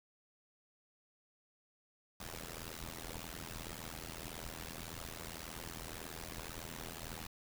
pink noise with amplitude modulation, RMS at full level -42 dBFS, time 2.2-7.27 s, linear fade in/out 5 ms, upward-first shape sine, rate 81.8 Hz, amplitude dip 100%, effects none

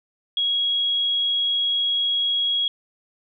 sine tone, 3312 Hz, G#7, 5 cents flat, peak -19 dBFS, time 0.37-2.68 s, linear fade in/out 2 ms, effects none

